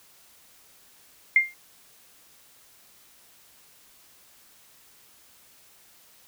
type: tone with exponential decay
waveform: sine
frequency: 2110 Hz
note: C7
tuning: 14 cents sharp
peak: -11 dBFS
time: 1.36-1.54 s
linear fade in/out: 2 ms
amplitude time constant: 38 ms
effects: white hiss -56 dBFS RMS until 6.27 s